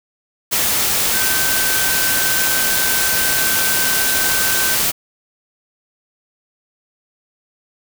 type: tone in noise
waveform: sine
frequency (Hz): 1539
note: G6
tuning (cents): -32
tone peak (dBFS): -22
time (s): 1.13-4.76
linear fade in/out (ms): 20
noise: white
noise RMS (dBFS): -17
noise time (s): 0.51-4.92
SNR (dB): -8
effects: none